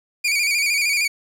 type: tone with vibrato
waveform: sawtooth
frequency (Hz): 2333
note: D7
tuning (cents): -12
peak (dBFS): -14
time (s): 0.24-1.08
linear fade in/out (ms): 10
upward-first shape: square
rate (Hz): 13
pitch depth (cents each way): 55
effects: low-pass 11000 Hz 12 dB/octave + 8-bit